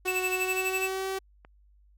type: tone with pitch glide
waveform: sawtooth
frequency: 369.7 to 383.2 Hz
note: F#4 to G4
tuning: -1 to -39 cents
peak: -26 dBFS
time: 0.05-1.19 s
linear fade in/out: 10 ms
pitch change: +62 cents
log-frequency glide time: 0.33-1.07 s
type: tone with tremolo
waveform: square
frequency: 2637 Hz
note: E7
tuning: in tune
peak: -26 dBFS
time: 0.07-0.89 s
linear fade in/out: 10 ms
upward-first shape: sine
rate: 12 Hz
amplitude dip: 85%
type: clicks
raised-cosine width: 0.5 ms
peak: -41 / -42 / -34 dBFS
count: 3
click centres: 0.986 / 1.022 / 1.449 s
effects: added 50 Hz sine -57 dBFS peak until 1.97 s